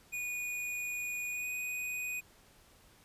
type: tone with pitch glide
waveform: square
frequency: 2460 to 2487 Hz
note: D#7 to D#7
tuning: -20 to -1 cents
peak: -36 dBFS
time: 0.12-2.21 s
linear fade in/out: 20 ms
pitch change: +19 cents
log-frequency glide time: 1.3-1.49 s
effects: pink hiss -62 dBFS RMS until 3.04 s + resampled to 32000 Hz